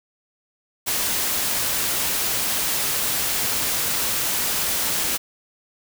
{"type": "noise", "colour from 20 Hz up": "white", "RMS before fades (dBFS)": -23, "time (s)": [0.86, 5.18], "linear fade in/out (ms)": 20, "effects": []}